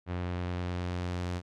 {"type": "tone with low-pass filter sweep", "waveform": "sawtooth", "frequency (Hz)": 89, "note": "F2", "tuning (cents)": 33, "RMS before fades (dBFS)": -34, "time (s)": [0.06, 1.42], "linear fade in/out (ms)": 50, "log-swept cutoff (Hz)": [2600, 6900], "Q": 0.78, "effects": []}